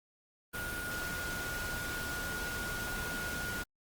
sine tone in noise, 1438 Hz, F#6, 50 cents flat, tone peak -38 dBFS, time 0.53-3.64 s, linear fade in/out 20 ms, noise pink, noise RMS -40 dBFS, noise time 0.53-3.64 s, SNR -1 dB, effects Opus 32 kbps

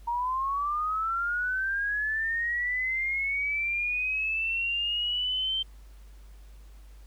sine linear sweep, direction up, 932.3 to 3136 Hz, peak -26 dBFS, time 0.07-5.63 s, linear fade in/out 10 ms, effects added 50 Hz sine -46 dBFS peak until 7.06 s + pink hiss -62 dBFS RMS until 7.06 s

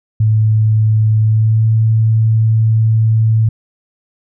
sine tone with pitch glide, 108.9 to 111.06 Hz, A2 to A2, -17 to +17 cents, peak -8 dBFS, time 0.2-3.49 s, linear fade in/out 5 ms, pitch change +34 cents, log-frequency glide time 1.22-1.67 s, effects none

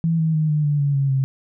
sine tone with pitch steps, 164.81 / 160.03 / 155.38 / 150.87 / 146.49 / 142.24 / 138.11 / 134.1 Hz, E3 / D#3 / D#3 / D3 / D3 / C#3 / C#3 / C3, 0 / +49 / -2 / +47 / -4 / +45 / -6 / +43 cents, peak -16 dBFS, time 0.04-1.24 s, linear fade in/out 0 ms, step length 150 ms, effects none

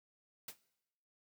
white noise with exponential decay, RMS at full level -40 dBFS, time 0.48-0.58 s, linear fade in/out 5 ms, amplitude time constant 20 ms, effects noise-tail reverb RT60 0.9 s tail -20 dB re dry + high-pass 80 Hz 12 dB/octave

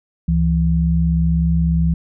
sine tone pair together, 69.3 / 165.78 Hz, C#2 / E3, 0 / +10 cents, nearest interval octave + minor third, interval 1510 cents, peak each -17 / -15 dBFS, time 0.28-1.94 s, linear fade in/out 5 ms, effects none

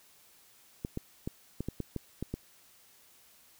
clicks, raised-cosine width 3 ms, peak -21 dBFS, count 9, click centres 0.849 / 0.974 / 1.275 / 1.606 / 1.686 / 1.803 / 1.963 / 2.226 / 2.34 s, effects white hiss -61 dBFS RMS until 3.59 s

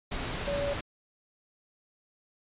sine tone in noise, 569 Hz, C#5, 45 cents sharp, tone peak -29 dBFS, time 0.47-0.74 s, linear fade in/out 10 ms, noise pink, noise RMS -34 dBFS, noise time 0.11-0.81 s, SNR +2 dB, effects resampled to 8000 Hz

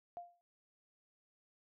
sine tone with exponential decay, 698.5 Hz, F5, in tune, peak -40 dBFS, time 0.17-0.41 s, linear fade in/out 0 ms, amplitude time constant 51 ms, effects none

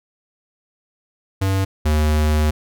square tone pair in turn, 96.4 / 76.23 Hz, G2 / D#2, -28 / -35 cents, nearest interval major third, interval 407 cents, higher first, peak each -17 / -15 dBFS, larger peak second, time 1.41-1.65 / 1.85-2.51 s, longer second, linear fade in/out 10 ms, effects none

